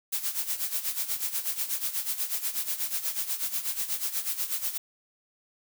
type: noise with tremolo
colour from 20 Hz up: blue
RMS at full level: -28 dBFS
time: 0.12-4.78 s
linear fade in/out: 10 ms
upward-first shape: sine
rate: 8.2 Hz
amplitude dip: 75%
effects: none